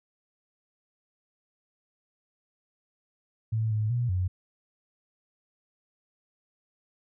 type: tone with pitch steps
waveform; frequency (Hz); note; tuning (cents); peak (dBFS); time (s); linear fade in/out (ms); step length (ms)
sine; 111 / 107.6 / 121 / 91.6; A2 / A2 / B2 / F#2; +16 / -38 / -35 / -17; -24; 3.52-4.28; 10; 190
effects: none